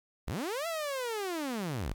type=linear two-way sweep; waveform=sawtooth; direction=up then down; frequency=30.87 to 681 to 30.87 Hz; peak=-29 dBFS; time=0.27-1.94 s; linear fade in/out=10 ms; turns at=0.67 s; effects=10-bit